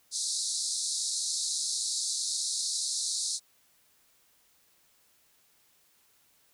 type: band-pass noise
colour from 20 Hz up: pink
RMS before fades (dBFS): -32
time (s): 0.11-3.4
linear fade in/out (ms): 50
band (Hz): 3900 to 10000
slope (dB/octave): 96
effects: white hiss -66 dBFS RMS until 6.53 s